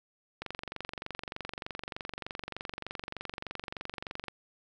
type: click train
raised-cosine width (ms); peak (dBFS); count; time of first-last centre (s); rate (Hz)
0.3; -21; 91; 0.42-4.283; 23.3
effects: none